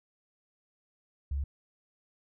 sine tone, 69.9 Hz, C#2, 15 cents sharp, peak -29 dBFS, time 1.31-1.44 s, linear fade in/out 5 ms, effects none

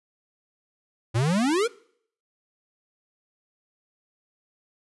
square exponential sweep, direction up, 107.3 to 496.2 Hz, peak -21 dBFS, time 1.14-1.68 s, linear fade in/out 20 ms, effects noise-tail reverb RT60 0.6 s tail -22 dB re dry + resampled to 24000 Hz

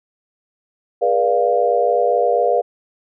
sine chord, G# diminished seventh, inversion none, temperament equal with one note detuned, 415.3 / 482.9 / 587.3 / 698.5 Hz, G#4 / B4 / D5 / F5, 0 / -39 / 0 / 0 cents, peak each -22 / -17 / -20 / -18 dBFS, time 1.01-2.62 s, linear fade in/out 20 ms, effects none

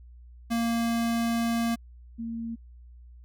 square / sine tone pair in turn, 231.9 / 229.4 Hz, A#3 / A#3, -9 / -28 cents, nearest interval unison, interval 19 cents, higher first, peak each -25 / -31 dBFS, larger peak first, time 0.5-1.76 / 2.18-2.56 s, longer first, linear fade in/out 20 ms, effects added 60 Hz sine -46 dBFS peak until 3.24 s

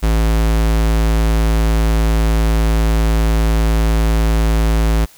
square tone, 55 Hz, A1, in tune, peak -12 dBFS, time 0.02-5.06 s, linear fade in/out 20 ms, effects white hiss -45 dBFS RMS until 5.17 s

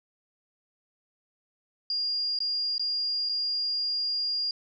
sine tone with dropouts, 4823 Hz, D8, 45 cents sharp, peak -26 dBFS, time 1.9-4.51 s, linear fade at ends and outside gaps 2 ms, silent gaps 2.389-2.403 / 2.781-2.795 / 3.29-3.294 s, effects none

